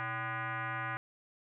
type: tone with frequency modulation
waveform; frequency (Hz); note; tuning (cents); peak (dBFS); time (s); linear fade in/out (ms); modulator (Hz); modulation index
sine; 123.47; B2; 0; -34; 0-0.97; 0; 448; 4.2
effects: none